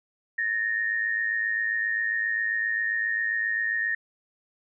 sine tone pair together, 1742 / 1849.5 Hz, A6 / A#6, -18 / -14 cents, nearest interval minor second, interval 104 cents, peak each -30 / -25 dBFS, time 0.38-3.95 s, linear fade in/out 5 ms, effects none

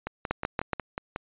two click trains, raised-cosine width 0.5 ms, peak -11 / -16 dBFS, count 4 / 7, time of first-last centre 0.31-0.733 / 0.07-1.161 s, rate 7.1 / 5.5 Hz, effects resampled to 8000 Hz

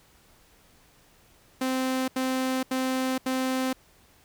sawtooth tone bursts, 259.8 Hz, C4, 12 cents flat, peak -21 dBFS, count 4, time 1.61-3.73 s, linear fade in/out 5 ms, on 470 ms, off 80 ms, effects pink hiss -59 dBFS RMS until 4.24 s

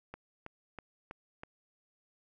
click train, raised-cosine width 0.5 ms, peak -28 dBFS, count 5, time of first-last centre 0.14-1.434 s, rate 3.09 Hz, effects none

